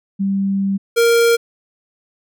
sine / square tone pair in turn, 196 / 466.2 Hz, G3 / A#4, 0 / 0 cents, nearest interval octave + minor third, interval 1500 cents, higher second, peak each -15 / -11 dBFS, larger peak second, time 0.19-0.78 / 0.96-1.37 s, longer first, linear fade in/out 20 ms, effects none

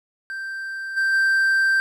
triangle tone with level steps, 1568 Hz, G6, in tune, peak -26 / -16 / -14 dBFS, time 0.3-1.8 s, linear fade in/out 0 ms, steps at 0.96 / 1.12 s, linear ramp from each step 20 ms, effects none

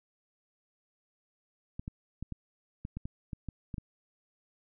clicks, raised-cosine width 5 ms, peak -25 dBFS, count 11, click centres 1.795 / 1.879 / 2.226 / 2.323 / 2.851 / 2.97 / 3.055 / 3.332 / 3.487 / 3.742 / 3.782 s, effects none

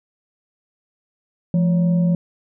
sine tone with frequency modulation, 172.1 Hz, F3, 25 cents flat, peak -14 dBFS, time 1.54-2.15 s, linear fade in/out 2 ms, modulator 387 Hz, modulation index 0.34, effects none

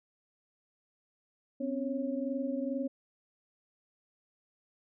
sine tone cluster, 256.2 / 278.5 / 550 Hz, C4 / C#4 / C#5, -36 / +8 / -14 cents, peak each -34 / -36 / -37 dBFS, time 1.6-2.88 s, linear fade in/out 10 ms, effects none

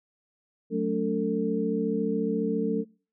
sine tone cluster, 184 / 218.3 / 285.8 / 448.8 Hz, F#3 / A3 / D4 / A4, -9 / -13 / -47 / +34 cents, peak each -31 / -29 / -31 / -28 dBFS, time 0.7-2.85 s, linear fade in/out 50 ms, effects noise-tail reverb RT60 0.4 s tail -24 dB re dry

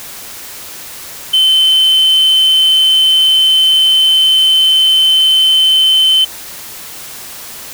triangle tone, 3069 Hz, G7, 37 cents flat, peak -4 dBFS, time 1.33-6.25 s, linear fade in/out 10 ms, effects tanh soft clip ceiling 0 dBFS + white hiss -29 dBFS RMS until 7.73 s

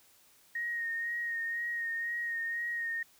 sine tone with vibrato, 1864.7 Hz, A#6, in tune, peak -32 dBFS, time 0.55-3.03 s, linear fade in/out 5 ms, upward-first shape sine, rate 2 Hz, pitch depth 25 cents each way, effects white hiss -63 dBFS RMS until 3.19 s

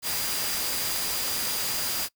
sine tone in noise, 4839 Hz, D#8, 49 cents flat, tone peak -34 dBFS, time 0.02-2.09 s, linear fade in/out 50 ms, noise white, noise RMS -29 dBFS, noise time 0.02-2.09 s, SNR -8 dB, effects noise-tail reverb RT60 0.1 s tail -22 dB re dry

